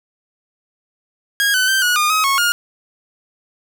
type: tone with pitch steps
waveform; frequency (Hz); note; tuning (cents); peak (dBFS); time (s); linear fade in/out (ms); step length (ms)
sawtooth; 1637 / 1510 / 1559 / 1457 / 1216 / 1268 / 1098 / 1422; G#6 / F#6 / G6 / F#6 / D#6 / D#6 / C#6 / F6; -25 / +35 / -10 / -27 / -40 / +32 / -17 / +31; -10; 1.4-2.52; 0; 140
effects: none